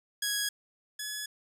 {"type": "tone pair in turn", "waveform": "10% pulse", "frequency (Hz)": [1661.2, 1698.1], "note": ["G#6", "G#6"], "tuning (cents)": [0, 38], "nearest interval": "unison", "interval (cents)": 38, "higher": "second", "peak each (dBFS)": [-20, -26], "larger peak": "first", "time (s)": [[0.22, 0.49], [0.99, 1.26]], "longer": "neither", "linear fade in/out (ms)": 5, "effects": []}